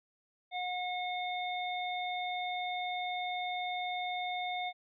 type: harmonic tone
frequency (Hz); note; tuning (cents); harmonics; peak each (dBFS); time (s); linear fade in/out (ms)
724; F#5; -38; 1 / 3 / 5; -35 / -40 / -42; 0.51-4.73; 50
effects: none